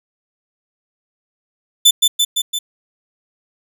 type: tone with echo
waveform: sawtooth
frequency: 3520 Hz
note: A7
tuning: in tune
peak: -3 dBFS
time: 1.85-1.91 s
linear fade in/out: 10 ms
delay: 170 ms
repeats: 4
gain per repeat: -3 dB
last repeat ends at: 2.59 s
effects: none